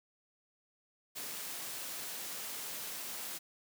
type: noise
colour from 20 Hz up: white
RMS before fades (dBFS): -42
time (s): 1.15-3.39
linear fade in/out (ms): 20
effects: high-pass 150 Hz 12 dB/octave